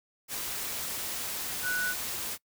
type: tone in noise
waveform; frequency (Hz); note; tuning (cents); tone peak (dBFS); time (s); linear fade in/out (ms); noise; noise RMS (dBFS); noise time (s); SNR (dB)
sine; 1480; F#6; 0; -28; 1.62-1.95; 50; white; -35; 0.28-2.38; +4
effects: noise-tail reverb RT60 0.1 s tail -23 dB re dry